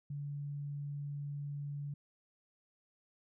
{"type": "tone", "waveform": "sine", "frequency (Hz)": 143.7, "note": "D3", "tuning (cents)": -37, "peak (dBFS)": -38, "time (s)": [0.1, 1.94], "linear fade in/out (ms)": 5, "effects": []}